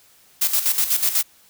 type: noise with tremolo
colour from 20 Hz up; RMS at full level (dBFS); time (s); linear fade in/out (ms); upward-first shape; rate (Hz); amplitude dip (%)
blue; -18; 0.41-1.23; 10; square; 8.1; 65
effects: white hiss -54 dBFS RMS until 1.49 s